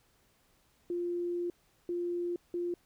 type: tone bursts at uneven times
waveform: sine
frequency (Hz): 349.2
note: F4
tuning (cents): 0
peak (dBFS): -31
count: 3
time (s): 0.9-1.5 / 1.89-2.36 / 2.54-2.74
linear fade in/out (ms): 2
effects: pink hiss -69 dBFS RMS until 2.85 s